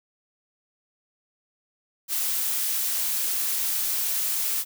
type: noise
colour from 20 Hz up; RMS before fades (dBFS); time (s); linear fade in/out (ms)
blue; -26; 2.08-4.65; 50
effects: none